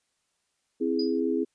sine chord, C augmented, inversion none, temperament equal, 261.6 / 329.6 / 415.3 Hz, C4 / E4 / G#4, 0 / 0 / 0 cents, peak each -28 dBFS, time 0.8-1.45 s, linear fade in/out 20 ms
sine tone with exponential decay, 4937 Hz, D#8, 14 cents flat, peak -30 dBFS, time 0.99-1.2 s, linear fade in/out 5 ms, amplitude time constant 45 ms
effects white hiss -75 dBFS RMS until 1.54 s + resampled to 22050 Hz

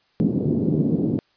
pink band-pass noise, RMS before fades -21 dBFS, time 0.2-1.19 s, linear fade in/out 0 ms, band 150 to 340 Hz, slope 24 dB/octave, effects white hiss -63 dBFS RMS until 1.36 s + resampled to 11025 Hz

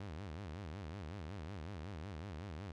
sawtooth tone with vibrato, 88 Hz, F2, 14 cents sharp, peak -40 dBFS, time 0-2.72 s, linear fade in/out 5 ms, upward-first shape sine, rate 5.4 Hz, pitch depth 290 cents each way, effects low-pass 5000 Hz 12 dB/octave

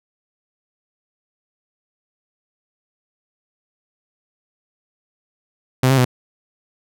sawtooth tone with pitch steps, 129.2 / 134.1 / 125.7 Hz, C3 / C3 / B2, -21 / +43 / +31 cents, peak -8 dBFS, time 5.83-6.049 s, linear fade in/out 5 ms, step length 73 ms, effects none

